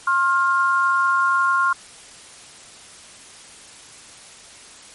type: tone pair together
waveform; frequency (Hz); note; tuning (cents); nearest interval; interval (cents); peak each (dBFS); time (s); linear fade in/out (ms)
sine; 1071 / 1402.2; C6 / F6; +40 / +7; perfect fourth; 467; -18; 0.07-1.73; 5
effects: white hiss -43 dBFS RMS until 4.94 s + MP3 48 kbps